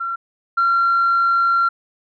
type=tone pair in turn; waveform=sine; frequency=1364 / 1371.9 Hz; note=F6 / F6; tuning=-41 / -31 cents; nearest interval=unison; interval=10 cents; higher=second; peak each=-21 / -12 dBFS; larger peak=second; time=0-0.16 / 0.57-1.69 s; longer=second; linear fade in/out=10 ms; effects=tanh soft clip ceiling -10 dBFS